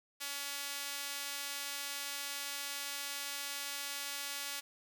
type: tone with high-pass filter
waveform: sawtooth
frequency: 282.5 Hz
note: C#4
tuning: 33 cents sharp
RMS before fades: -41 dBFS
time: 0.2-4.61 s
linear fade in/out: 20 ms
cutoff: 2200 Hz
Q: 0.51
effects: none